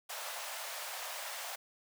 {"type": "high-pass noise", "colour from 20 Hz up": "pink", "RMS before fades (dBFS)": -42, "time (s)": [0.09, 1.56], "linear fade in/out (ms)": 10, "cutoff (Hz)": 570, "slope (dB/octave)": 48, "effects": []}